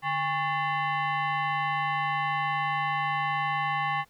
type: tone with frequency modulation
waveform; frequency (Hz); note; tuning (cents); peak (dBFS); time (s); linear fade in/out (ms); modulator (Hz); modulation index
sine; 146.83; D3; 0; -25; 0.02-4.05; 50; 955; 2
effects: pink hiss -63 dBFS RMS until 4.09 s